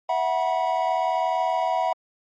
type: chord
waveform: triangle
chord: E suspended second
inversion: none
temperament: equal with one note detuned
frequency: 659.3 / 740 / 969.1 Hz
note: E5 / F#5 / B5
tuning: 0 / 0 / -33 cents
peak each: -24 / -22 / -24 dBFS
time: 0.09-1.93 s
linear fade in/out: 5 ms
effects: MP3 32 kbps